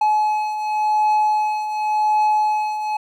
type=beating tone pair; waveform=triangle; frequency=851 / 851.9 Hz; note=G#5 / G#5; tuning=+42 / +44 cents; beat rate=0.9 Hz; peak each=-22 / -15 dBFS; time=0.01-2.97 s; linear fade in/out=5 ms; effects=none